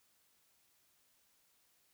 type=silence; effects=white hiss -73 dBFS RMS until 1.93 s